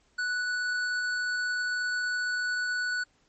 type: tone with tanh clipping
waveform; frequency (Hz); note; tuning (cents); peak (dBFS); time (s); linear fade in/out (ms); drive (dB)
sine; 1480; F#6; 0; -29; 0.18-3.04; 10; 13
effects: pink hiss -67 dBFS RMS until 3.28 s + MP3 32 kbps